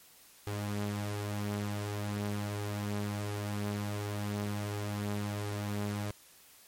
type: tone pair together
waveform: sawtooth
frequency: 103.2 / 205 Hz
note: G#2 / G#3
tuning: -10 / -22 cents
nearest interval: octave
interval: 1188 cents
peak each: -30 / -37 dBFS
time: 0.47-6.11 s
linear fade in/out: 0 ms
effects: white hiss -58 dBFS RMS until 6.67 s + MP3 64 kbps